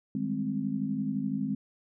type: chord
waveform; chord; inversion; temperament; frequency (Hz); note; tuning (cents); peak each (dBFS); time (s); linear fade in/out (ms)
sine; Ab major seventh; second; equal; 155.56 / 196 / 207.7 / 261.6; Eb3 / G3 / Ab3 / C4; 0 / 0 / 0 / 0; -37 / -37 / -32 / -32; 0.15-1.55; 2
effects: none